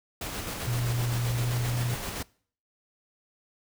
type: noise with tremolo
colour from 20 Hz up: pink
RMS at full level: -34 dBFS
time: 0.21-2.23 s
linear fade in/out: 5 ms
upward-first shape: square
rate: 7.7 Hz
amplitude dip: 25%
type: tone with pitch glide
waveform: sine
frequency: 120 to 121.32 Hz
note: B2 to B2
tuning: -49 to -30 cents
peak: -26 dBFS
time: 0.67-1.95 s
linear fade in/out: 10 ms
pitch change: +19 cents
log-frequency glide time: 1.2-1.69 s
effects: noise-tail reverb RT60 0.5 s tail -23 dB re dry